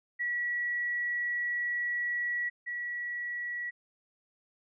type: tone pair in turn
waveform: sine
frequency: 1933 / 1933 Hz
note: B6 / B6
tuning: -38 / -38 cents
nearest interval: unison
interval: 0 cents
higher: neither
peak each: -29 / -33 dBFS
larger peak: first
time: 0.19-2.5 / 2.66-3.71 s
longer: first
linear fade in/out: 20 ms
effects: none